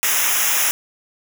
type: noise with comb filter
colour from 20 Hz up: white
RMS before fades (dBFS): -18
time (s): 0.03-0.71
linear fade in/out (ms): 0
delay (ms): 0.23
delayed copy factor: -1
effects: none